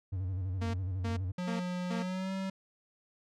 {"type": "tone with vibrato", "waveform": "triangle", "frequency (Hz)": 93, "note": "F#2", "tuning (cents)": 9, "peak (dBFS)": -30, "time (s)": [0.12, 1.32], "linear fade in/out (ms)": 10, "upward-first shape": "square", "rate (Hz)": 12, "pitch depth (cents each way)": 65}
{"type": "tone bursts", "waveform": "sawtooth", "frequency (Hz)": 230, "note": "A#3", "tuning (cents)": -23, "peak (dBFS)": -31, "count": 4, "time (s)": [0.61, 2.03], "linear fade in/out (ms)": 10, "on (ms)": 130, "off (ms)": 300}
{"type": "tone with pitch glide", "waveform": "square", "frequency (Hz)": [179.8, 191.59], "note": ["F#3", "G3"], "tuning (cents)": [-49, -39], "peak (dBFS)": -34, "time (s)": [1.38, 2.5], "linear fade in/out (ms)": 5, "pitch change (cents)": 110, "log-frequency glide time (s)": [1.96, 2.32]}
{"effects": ["low-pass 6000 Hz 12 dB/octave"]}